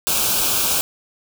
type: band-stop noise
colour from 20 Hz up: white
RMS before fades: -19 dBFS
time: 0.07-0.81 s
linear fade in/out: 0 ms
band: 1600 to 2300 Hz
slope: 96 dB/octave
effects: none